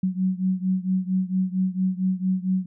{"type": "beating tone pair", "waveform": "sine", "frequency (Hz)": [185, 189.4], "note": ["F#3", "F#3"], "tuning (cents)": [0, 41], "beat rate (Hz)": 4.4, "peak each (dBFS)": [-23, -25], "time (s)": [0.03, 2.66], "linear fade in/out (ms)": 5, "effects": []}